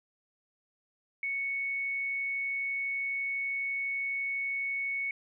sine tone, 2217 Hz, C#7, in tune, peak -30 dBFS, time 1.23-5.11 s, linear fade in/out 2 ms, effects none

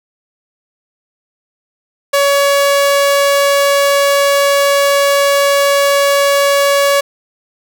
sawtooth tone, 563 Hz, C#5, 27 cents sharp, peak -5 dBFS, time 2.13-7.01 s, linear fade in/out 10 ms, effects none

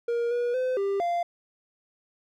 triangle tone with pitch steps, 471.3 / 481.9 / 511 / 396.4 / 693 Hz, A#4 / B4 / C5 / G4 / F5, +19 / -43 / -41 / +19 / -14 cents, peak -22 dBFS, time 0.08-1.23 s, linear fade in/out 5 ms, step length 230 ms, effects none

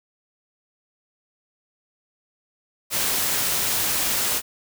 white noise, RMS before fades -23 dBFS, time 2.9-4.42 s, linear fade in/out 50 ms, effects none

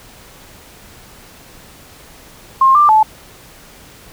sine tone with pitch steps, 1065 / 1185 / 868 Hz, C6 / D6 / A5, +30 / +15 / -24 cents, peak -6 dBFS, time 2.61-3.03 s, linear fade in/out 5 ms, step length 140 ms, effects pink hiss -41 dBFS RMS until 4.12 s

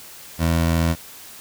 20% pulse tone, 82.8 Hz, E2, 8 cents sharp, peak -12 dBFS, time 0.38-0.96 s, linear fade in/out 50 ms, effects white hiss -41 dBFS RMS until 1.4 s

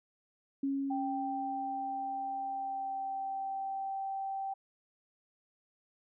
sine tone with exponential decay, 275.1 Hz, C#4, 13 cents flat, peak -29 dBFS, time 0.63-3.9 s, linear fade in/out 5 ms, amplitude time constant 710 ms
sine tone with pitch glide, 784 to 778.6 Hz, G5 to G5, 0 to -12 cents, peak -34 dBFS, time 0.9-4.54 s, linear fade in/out 10 ms, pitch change -12 cents, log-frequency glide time 2.53-2.95 s
effects none

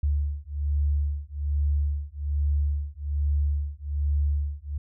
sine beating tone pair, 72 / 73.2 Hz, D2 / D2, -34 / -5 cents, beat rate 1.2 Hz, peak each -26 dBFS, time 0.03-4.78 s, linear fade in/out 5 ms, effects none

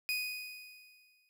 30% pulse tone with exponential decay, 2489 Hz, D#7, in tune, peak -28 dBFS, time 0.09-1.29 s, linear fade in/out 0 ms, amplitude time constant 260 ms, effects none

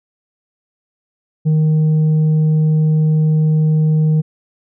sine tone with tanh clipping, 155.56 Hz, D#3, in tune, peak -11 dBFS, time 1.45-4.22 s, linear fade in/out 20 ms, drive 3 dB, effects none

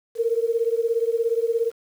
sine beating tone pair, 454.2 / 471.2 Hz, A#4 / A#4, -45 / +19 cents, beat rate 17 Hz, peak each -22 / -23 dBFS, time 0.15-1.72 s, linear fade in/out 50 ms, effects 8-bit

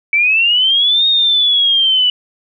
sine linear two-way sweep, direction up then down, 2283 to 3729 to 2949 Hz, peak -9 dBFS, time 0.13-2.1 s, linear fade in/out 2 ms, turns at 1.07 s, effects none

